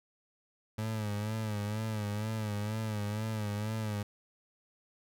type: tone with vibrato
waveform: 30% pulse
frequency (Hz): 106.8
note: G#2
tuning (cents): +49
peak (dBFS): -30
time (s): 0.78-4.03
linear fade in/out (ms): 5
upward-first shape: sine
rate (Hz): 2.1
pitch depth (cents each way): 65
effects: none